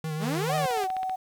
square tone with vibrato, 156 Hz, D#3, 5 cents sharp, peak -30 dBFS, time 0.04-0.66 s, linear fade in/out 2 ms, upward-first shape sine, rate 7.6 Hz, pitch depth 38 cents each way
sawtooth exponential two-way sweep, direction up then down, 185 to 638 to 363.4 Hz, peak -24 dBFS, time 0.19-0.88 s, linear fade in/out 50 ms, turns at 0.55 s
sine tone, 752 Hz, F#5, 28 cents sharp, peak -27 dBFS, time 0.49-1.16 s, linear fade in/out 10 ms
click train, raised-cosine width 0.3 ms, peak -23 dBFS, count 9, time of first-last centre 0.58-1.096 s, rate 15.5 Hz
effects 9-bit

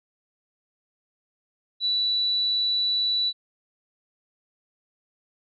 sine tone, 3951 Hz, B7, in tune, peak -21 dBFS, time 1.8-3.33 s, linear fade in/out 50 ms, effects none

